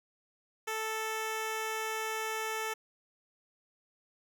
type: tone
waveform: 10% pulse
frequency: 440 Hz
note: A4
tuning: in tune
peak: -25 dBFS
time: 0.67-2.74 s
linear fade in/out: 10 ms
effects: none